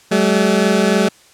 20% pulse tone pair together, 190.83 / 214.2 Hz, G3 / A3, -46 / -46 cents, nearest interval major second, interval 200 cents, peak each -10 dBFS, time 0.11-1.09 s, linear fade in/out 10 ms, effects white hiss -48 dBFS RMS until 1.33 s + low-pass 9000 Hz 12 dB/octave

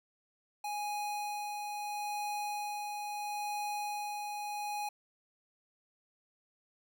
square tone with tremolo, 830 Hz, G#5, 1 cent flat, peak -35 dBFS, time 0.64-4.89 s, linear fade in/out 5 ms, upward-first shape sine, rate 0.75 Hz, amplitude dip 30%, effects none

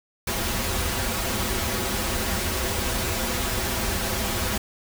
pink noise with comb filter, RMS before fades -26 dBFS, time 0.27-4.58 s, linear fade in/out 5 ms, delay 6.7 ms, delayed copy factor -0.95, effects none

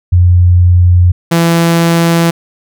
sine / sawtooth tone pair in turn, 88.9 / 167.82 Hz, F2 / E3, +31 / +31 cents, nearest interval major seventh, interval 1100 cents, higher second, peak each -3 dBFS, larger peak neither, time 0.12-1.12 / 1.31-2.31 s, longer neither, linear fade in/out 10 ms, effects none

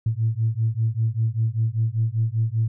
sine beating tone pair, 110 / 115.1 Hz, A2 / A#2, 0 / -22 cents, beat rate 5.1 Hz, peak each -22 dBFS, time 0.06-2.68 s, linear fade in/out 5 ms, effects tanh soft clip ceiling -12 dBFS

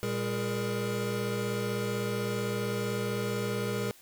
square tone cluster, 117.2 / 200.7 / 416.7 / 472.4 Hz, A#2 / G3 / G#4 / A#4, +10 / +41 / +6 / +23 cents, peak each -36 / -36 / -36 / -36 dBFS, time 0.03-3.91 s, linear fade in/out 0 ms, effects white hiss -56 dBFS RMS until 4.01 s

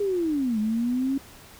sine linear two-way sweep, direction down then up, 414.5 to 210 to 276.2 Hz, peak -22 dBFS, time 0-1.18 s, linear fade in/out 5 ms, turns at 0.59 s, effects pink hiss -48 dBFS RMS until 1.59 s

